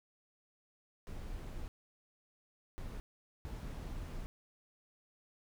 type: noise bursts at uneven times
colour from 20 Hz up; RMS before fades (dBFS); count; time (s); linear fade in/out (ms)
brown; -43; 3; 1.07-1.68 / 2.78-3 / 3.45-4.26; 0
effects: none